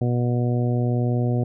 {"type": "harmonic tone", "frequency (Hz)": 121.7, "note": "B2", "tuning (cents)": -25, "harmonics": [1, 2, 3, 4, 5, 6], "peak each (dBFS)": [-20, -26, -30, -32, -34, -36], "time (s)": [0.01, 1.44], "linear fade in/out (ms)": 5, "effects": []}